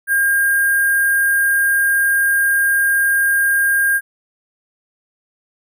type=tone with sample-and-hold; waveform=sine; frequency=1611 Hz; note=G6; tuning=47 cents sharp; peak=-12 dBFS; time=0.07-4.01 s; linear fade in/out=50 ms; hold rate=11025 Hz; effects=none